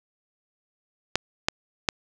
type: clicks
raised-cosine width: 0.2 ms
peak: -3 dBFS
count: 3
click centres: 1.156 / 1.485 / 1.888 s
effects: none